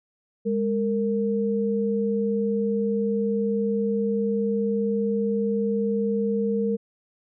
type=tone pair together; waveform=sine; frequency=205 / 460.2 Hz; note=G#3 / A#4; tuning=-22 / -22 cents; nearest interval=octave + major second; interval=1400 cents; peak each=-24 dBFS; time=0.45-6.77 s; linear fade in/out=20 ms; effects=none